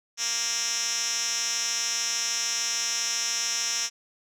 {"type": "tone with band-pass filter", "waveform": "5% pulse", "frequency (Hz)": 233.1, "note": "A#3", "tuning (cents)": 0, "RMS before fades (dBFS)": -28, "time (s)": [0.17, 3.9], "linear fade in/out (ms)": 50, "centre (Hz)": 5400, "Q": 7.3, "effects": []}